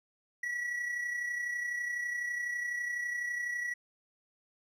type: tone with amplitude modulation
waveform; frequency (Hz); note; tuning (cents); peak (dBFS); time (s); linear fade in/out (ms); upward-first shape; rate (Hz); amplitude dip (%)
triangle; 1937; B6; -34; -29; 0.43-3.74; 5; sine; 32; 45
effects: none